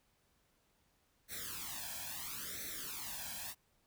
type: noise with flanger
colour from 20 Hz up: white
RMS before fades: -44 dBFS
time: 1.28-3.55 s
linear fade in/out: 50 ms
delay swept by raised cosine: 0.5 to 1.24 ms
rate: 0.74 Hz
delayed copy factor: +1
effects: pink hiss -75 dBFS RMS until 3.86 s